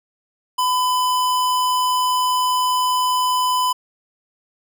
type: tone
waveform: square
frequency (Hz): 1005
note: B5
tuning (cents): +30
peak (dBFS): -17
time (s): 0.58-3.73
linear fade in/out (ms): 10
effects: none